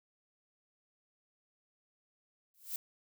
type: noise with exponential growth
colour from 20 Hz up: violet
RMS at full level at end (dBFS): -34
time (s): 2.54-2.76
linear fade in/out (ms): 2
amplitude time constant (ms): 47
effects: none